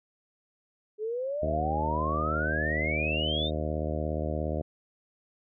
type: exponential sweep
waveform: sine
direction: up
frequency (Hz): 416.7 to 3729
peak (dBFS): -29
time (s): 0.98-3.51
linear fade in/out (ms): 50
type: harmonic tone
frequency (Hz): 77.1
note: D#2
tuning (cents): -15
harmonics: 1 / 2 / 3 / 4 / 5 / 6 / 7 / 8 / 9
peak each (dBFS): -32 / -36 / -38 / -38 / -40 / -41 / -37 / -37 / -42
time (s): 1.42-4.62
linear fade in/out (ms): 10
effects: none